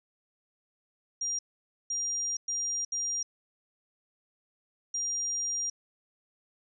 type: tone bursts at uneven times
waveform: sine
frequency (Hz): 5700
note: F8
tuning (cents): +34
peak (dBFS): -29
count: 5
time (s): 1.21-1.39 / 1.9-2.37 / 2.48-2.85 / 2.92-3.23 / 4.94-5.7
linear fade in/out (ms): 5
effects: none